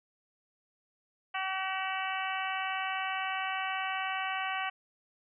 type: harmonic tone with a mistuned harmonic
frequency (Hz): 380.7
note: F#4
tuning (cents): +49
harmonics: 2 / 3 / 4 / 5 / 6 / 7 / 8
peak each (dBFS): -36 / -38 / -39 / -40 / -41 / -41 / -42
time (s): 1.34-4.7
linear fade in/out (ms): 10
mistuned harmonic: 8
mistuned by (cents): -44
effects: none